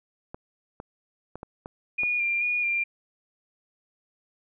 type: clicks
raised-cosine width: 1 ms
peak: -23 dBFS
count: 6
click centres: 0.345 / 0.801 / 1.356 / 1.431 / 1.659 / 2.034 s
type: tone with vibrato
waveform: sine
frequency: 2414 Hz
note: D7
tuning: 47 cents sharp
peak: -23 dBFS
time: 1.98-2.84 s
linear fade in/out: 10 ms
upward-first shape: square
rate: 2.3 Hz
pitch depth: 21 cents each way
effects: none